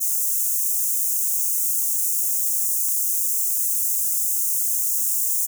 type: high-pass noise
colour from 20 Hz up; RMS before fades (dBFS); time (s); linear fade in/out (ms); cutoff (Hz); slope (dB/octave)
white; -22; 0-5.47; 20; 6400; 48
effects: none